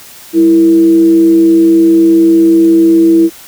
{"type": "tone with frequency modulation", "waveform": "sine", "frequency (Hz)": 329.6, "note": "E4", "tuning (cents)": 0, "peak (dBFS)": -3, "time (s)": [0.33, 3.3], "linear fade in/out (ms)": 50, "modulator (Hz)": 134, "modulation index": 0.27, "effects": ["white hiss -34 dBFS RMS until 3.47 s"]}